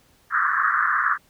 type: band-pass noise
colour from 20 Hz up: pink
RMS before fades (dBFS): -21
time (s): 0.3-1.18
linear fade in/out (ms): 50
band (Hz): 1100 to 1800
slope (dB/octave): 96
effects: pink hiss -59 dBFS RMS until 1.29 s